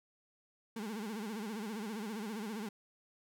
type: tone with vibrato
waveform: 35% pulse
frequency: 214.4 Hz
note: A3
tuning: 45 cents flat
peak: -37 dBFS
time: 0.76-2.69 s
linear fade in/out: 5 ms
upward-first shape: sine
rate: 15 Hz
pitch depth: 130 cents each way
effects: none